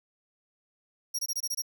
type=tone bursts; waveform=sawtooth; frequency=5630 Hz; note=F8; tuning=13 cents sharp; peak=-26 dBFS; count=7; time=1.14-1.621 s; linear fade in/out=10 ms; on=49 ms; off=23 ms; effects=none